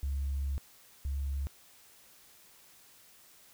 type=tone pair in turn; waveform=sine; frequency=69.3 / 69.56 Hz; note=C#2 / C#2; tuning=0 / +7 cents; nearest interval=unison; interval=7 cents; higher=second; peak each=-29 / -30 dBFS; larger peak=first; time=0.03-0.58 / 1.05-1.47 s; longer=first; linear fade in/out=0 ms; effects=tanh soft clip ceiling -27 dBFS + white hiss -59 dBFS RMS until 3.53 s